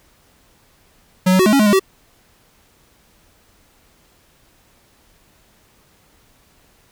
square tone with pitch steps, 184.7 / 186.5 / 372.7 / 212.4 / 276.7 / 211.8 / 205.3 / 383.3 Hz, F#3 / F#3 / F#4 / G#3 / C#4 / G#3 / G#3 / G4, -3 / +14 / +13 / +39 / -3 / +34 / -20 / -39 cents, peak -11 dBFS, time 1.26-1.796 s, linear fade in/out 10 ms, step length 67 ms, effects pink hiss -55 dBFS RMS until 6.91 s

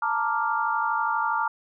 sine chord, Bb major seventh, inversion third, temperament equal, 880 / 932.3 / 1174.7 / 1396.9 Hz, A5 / Bb5 / D6 / F6, 0 / 0 / 0 / 0 cents, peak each -28 dBFS, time 0.02-1.48 s, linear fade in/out 5 ms, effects none

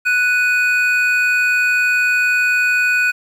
triangle tone pair together, 1480 / 2491 Hz, F#6 / D#7, 0 / +1 cents, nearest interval major sixth, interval 901 cents, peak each -13 / -15 dBFS, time 0.05-3.12 s, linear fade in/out 20 ms, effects 8-bit

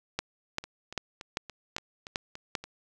two click trains, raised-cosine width 0.2 ms, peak -12 / -24 dBFS, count 7 / 8, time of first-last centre 0.19-2.552 / 0.64-2.64 s, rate 2.54 / 3.5 Hz, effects none

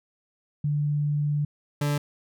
sine / 40% pulse tone pair in turn, 147.1 / 145.75 Hz, D3 / D3, +3 / -13 cents, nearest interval unison, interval 16 cents, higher first, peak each -22 dBFS, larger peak neither, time 0.64-1.45 / 1.81-1.98 s, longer first, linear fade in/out 5 ms, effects none

